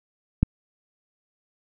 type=click; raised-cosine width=5 ms; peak=-5 dBFS; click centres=0.43 s; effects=none